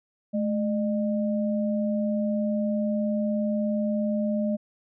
sine tone pair together, 214.3 / 606 Hz, A3 / D#5, -45 / -46 cents, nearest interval octave + tritone, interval 1799 cents, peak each -24 / -29 dBFS, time 0.33-4.57 s, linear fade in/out 20 ms, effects none

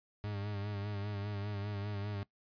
40% pulse tone with vibrato, 102.1 Hz, G#2, 29 cents flat, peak -36 dBFS, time 0.24-2.23 s, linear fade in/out 0 ms, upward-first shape sine, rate 5 Hz, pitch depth 45 cents each way, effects noise-tail reverb RT60 0.1 s tail -19 dB re dry + resampled to 11025 Hz

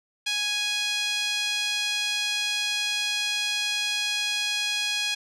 5% pulse tone with band-pass filter, 830.6 Hz, G#5, in tune, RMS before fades -27 dBFS, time 0.26-5.15 s, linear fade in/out 10 ms, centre 3000 Hz, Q 1.7, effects none

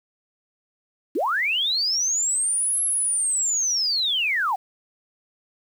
sine linear two-way sweep, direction up then down, 240.6 to 11175 to 703 Hz, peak -20 dBFS, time 1.15-4.56 s, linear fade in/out 10 ms, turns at 2.83 s, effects 8-bit

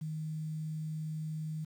sine tone with quantisation, 156.2 Hz, D#3, 7 cents sharp, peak -35 dBFS, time 0.01-1.65 s, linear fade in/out 10 ms, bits 10, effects none

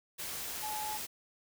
sine tone in noise, 853 Hz, G#5, 46 cents sharp, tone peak -37 dBFS, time 0.62-0.98 s, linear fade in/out 20 ms, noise white, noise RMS -40 dBFS, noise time 0.18-1.07 s, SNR 0 dB, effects none

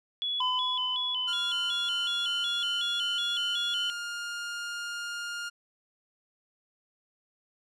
sine tone with vibrato, 3200 Hz, G7, 35 cents sharp, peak -28 dBFS, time 0.22-3.9 s, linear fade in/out 0 ms, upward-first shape square, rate 2.7 Hz, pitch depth 100 cents each way
triangle tone with exponential decay, 1010 Hz, B5, 39 cents sharp, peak -25 dBFS, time 0.4-2.75 s, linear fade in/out 5 ms, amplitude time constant 510 ms
sawtooth tone with pitch glide, 1400 to 1412.2 Hz, F6 to F6, +4 to +19 cents, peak -30 dBFS, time 1.27-5.5 s, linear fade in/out 20 ms, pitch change +15 cents, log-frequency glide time 2.16-4.07 s
effects low-pass 8000 Hz 12 dB/octave

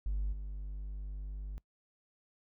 triangle tone with level steps, 49.89 Hz, G1, 31 cents sharp, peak -28 / -36 dBFS, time 0.06-1.58 s, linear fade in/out 0 ms, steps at 0.32 s, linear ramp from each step 10 ms, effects noise-tail reverb RT60 0.1 s tail -23 dB re dry + tanh soft clip ceiling -27 dBFS

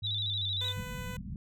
sine tone with pitch glide, 103.83 to 97.44 Hz, G#2 to G2, 0 to -10 cents, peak -36 dBFS, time 0.02-0.82 s, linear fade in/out 5 ms, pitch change -110 cents, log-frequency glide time 0.23-0.5 s
sine tone with vibrato, 3703 Hz, A#7, 12 cents flat, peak -31 dBFS, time 0.03-0.73 s, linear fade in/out 20 ms, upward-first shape square, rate 13 Hz, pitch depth 72 cents each way
10% pulse tone, 500 Hz, B4, 21 cents sharp, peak -33 dBFS, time 0.61-1.17 s, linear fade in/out 5 ms
white low-pass noise, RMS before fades -40 dBFS, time 0.76-1.36 s, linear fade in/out 2 ms, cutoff 210 Hz, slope 48 dB/octave
effects none

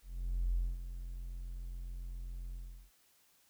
triangle tone with ADSR envelope, 43.65 Hz, F1, in tune, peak -25 dBFS, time 0.02-2.91 s, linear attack 530 ms, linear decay 220 ms, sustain -13 dB, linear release 380 ms, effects tanh soft clip ceiling -27 dBFS + white hiss -69 dBFS RMS until 3.49 s

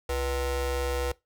40% pulse ring-modulated tone, 277.2 Hz, C#4, in tune, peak -23 dBFS, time 0.09-1.12 s, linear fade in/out 5 ms, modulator 212 Hz, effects noise-tail reverb RT60 0.2 s tail -21 dB re dry

